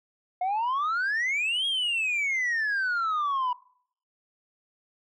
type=exponential two-way sweep; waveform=sine; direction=up then down; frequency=712 to 3300 to 971 Hz; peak=-22 dBFS; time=0.41-3.53 s; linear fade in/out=5 ms; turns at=1.66 s; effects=noise-tail reverb RT60 0.6 s tail -23 dB re dry + tanh soft clip ceiling -23 dBFS